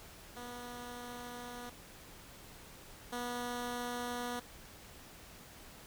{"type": "tone pair in turn", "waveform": "10% pulse", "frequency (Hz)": [243.2, 243.2], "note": ["B3", "B3"], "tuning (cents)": [-26, -26], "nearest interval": "unison", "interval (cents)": 0, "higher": "neither", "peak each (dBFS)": [-36, -29], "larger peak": "second", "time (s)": [[0.36, 1.7], [3.12, 4.4]], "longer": "first", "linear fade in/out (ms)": 10, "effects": ["pink hiss -54 dBFS RMS until 5.86 s"]}